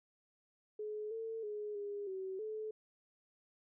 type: tone with pitch steps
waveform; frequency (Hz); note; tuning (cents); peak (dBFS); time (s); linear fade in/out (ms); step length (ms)
sine; 424.8 / 449.6 / 419.1 / 407.6 / 379.7 / 432.7; G#4 / A4 / G#4 / G#4 / F#4 / A4; +39 / +37 / +16 / -32 / +45 / -29; -39; 0.79-2.71; 5; 320
effects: none